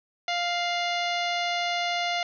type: harmonic tone with a mistuned harmonic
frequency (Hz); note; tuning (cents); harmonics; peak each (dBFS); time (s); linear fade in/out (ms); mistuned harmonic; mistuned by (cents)
698.5; F5; 0; 1 / 2 / 3 / 4 / 5 / 6 / 7 / 8 / 9; -28 / -36 / -31 / -35 / -35 / -37 / -42 / -47 / -46; 0.28-2.23; 2; 4; +36
effects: none